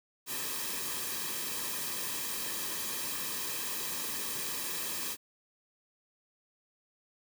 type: noise with comb filter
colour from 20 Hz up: white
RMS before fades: -36 dBFS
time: 0.26-5.17 s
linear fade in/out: 50 ms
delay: 1.4 ms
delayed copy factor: -0.65
effects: none